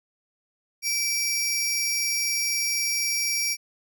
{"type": "tone pair together", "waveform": "sawtooth", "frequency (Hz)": [2324, 5608], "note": ["D7", "F8"], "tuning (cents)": [-19, 6], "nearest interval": "octave + minor third", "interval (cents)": 1525, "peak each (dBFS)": [-24, -23], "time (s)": [0.82, 3.57], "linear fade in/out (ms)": 50, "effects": []}